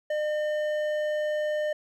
sine tone with hard clipping, 605 Hz, D#5, 49 cents flat, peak -27 dBFS, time 0.1-1.73 s, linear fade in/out 5 ms, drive 8 dB, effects none

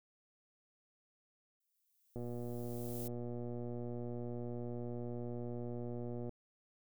violet noise with exponential growth, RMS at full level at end -46 dBFS, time 1.6-3.08 s, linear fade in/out 5 ms, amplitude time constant 320 ms
click train, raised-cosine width 2 ms, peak -31 dBFS, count 497, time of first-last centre 2.16-6.293 s, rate 120 Hz
effects none

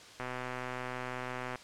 click train, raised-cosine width 0.5 ms, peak -23 dBFS, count 172, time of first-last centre 0.2-1.557 s, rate 126 Hz, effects white hiss -52 dBFS RMS until 1.63 s + low-pass 6000 Hz 12 dB/octave

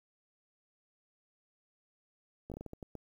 slowing click train, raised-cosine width 2 ms, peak -30 dBFS, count 9, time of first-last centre 2.5-2.953 s, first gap 17 ms, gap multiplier 1.33, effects 10-bit

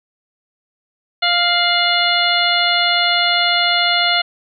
harmonic tone with a mistuned harmonic, 698.5 Hz, F5, in tune, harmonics 1 / 2 / 3 / 4 / 5 / 6, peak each -20 / -20 / -20 / -20 / -20 / -20 dBFS, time 1.22-4.22 s, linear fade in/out 10 ms, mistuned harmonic 4, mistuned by +67 cents, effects none

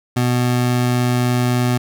25% pulse tone, 123.47 Hz, B2, in tune, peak -11 dBFS, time 0.16-1.78 s, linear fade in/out 10 ms, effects none

